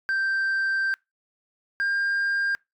sine tone pair in turn, 1568 / 1601.9 Hz, G6 / G6, 0 / +37 cents, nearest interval unison, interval 37 cents, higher second, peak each -19 dBFS, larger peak neither, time 0.09-0.94 / 1.8-2.55 s, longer first, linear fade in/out 0 ms, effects noise-tail reverb RT60 0.2 s tail -26 dB re dry + tanh soft clip ceiling -21 dBFS

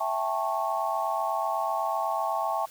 sine chord, A dominant seventh, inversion second, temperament just, 660 / 792 / 880 / 1100 Hz, E5 / G5 / A5 / C#6, +2 / +18 / 0 / -14 cents, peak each -31 dBFS, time 0-2.66 s, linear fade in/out 10 ms, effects white hiss -51 dBFS RMS until 2.7 s

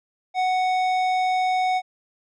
sine tone with tanh clipping, 741 Hz, F#5, 2 cents sharp, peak -21 dBFS, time 0.34-1.82 s, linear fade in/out 50 ms, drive 13 dB, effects none

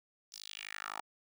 10% pulse tone with high-pass filter sweep, 51.91 Hz, G#1, in tune, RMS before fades -45 dBFS, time 0.32-1.01 s, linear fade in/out 5 ms, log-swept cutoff 5500 to 870 Hz, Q 3.1, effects none

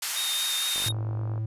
white band-pass noise, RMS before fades -31 dBFS, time 0.02-0.89 s, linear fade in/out 5 ms, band 1100 to 11000 Hz, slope 12 dB/octave
square tone with vibrato, 3689 Hz, A#7, 19 cents flat, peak -28 dBFS, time 0.16-0.92 s, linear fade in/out 10 ms, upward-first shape triangle, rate 4.4 Hz, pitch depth 24 cents each way
click train, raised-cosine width 1 ms, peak -27 dBFS, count 31, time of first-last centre 0.76-1.379 s, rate 48.5 Hz
triangle tone, 110 Hz, A2, in tune, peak -25 dBFS, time 0.86-1.46 s, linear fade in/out 5 ms
effects resampled to 32000 Hz

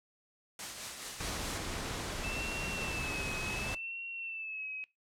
white noise with tremolo, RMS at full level -39 dBFS, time 0.59-1.58 s, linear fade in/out 2 ms, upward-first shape triangle, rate 4.7 Hz, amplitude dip 45%
pink noise, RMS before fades -38 dBFS, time 1.2-3.75 s, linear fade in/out 5 ms
sine tone with vibrato, 2637 Hz, E7, in tune, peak -38 dBFS, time 2.24-4.84 s, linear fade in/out 0 ms, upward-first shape sine, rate 0.69 Hz, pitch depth 63 cents each way
effects noise-tail reverb RT60 0.2 s tail -20 dB re dry + low-pass 9000 Hz 12 dB/octave

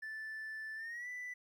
triangle tone with pitch glide, 1757 to 1983.6 Hz, A6 to B6, -3 to +7 cents, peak -39 dBFS, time 0.02-1.34 s, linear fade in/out 10 ms, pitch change +210 cents, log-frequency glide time 0.76-1.08 s, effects tanh soft clip ceiling -36 dBFS + 13-bit

